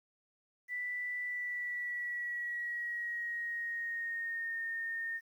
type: tone with pitch glide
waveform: sine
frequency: 1975.5 to 1832.6 Hz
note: B6 to A#6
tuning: 0 to -30 cents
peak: -35 dBFS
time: 0.68-5.21 s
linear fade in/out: 50 ms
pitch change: -130 cents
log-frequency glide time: 1.24-4.61 s
effects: 11-bit